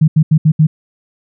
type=tone bursts at uneven times; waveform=sine; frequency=155.56 Hz; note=D#3; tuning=in tune; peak=-5 dBFS; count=5; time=0.01-0.08 / 0.16-0.23 / 0.31-0.38 / 0.45-0.52 / 0.59-0.67 s; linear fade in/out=10 ms; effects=none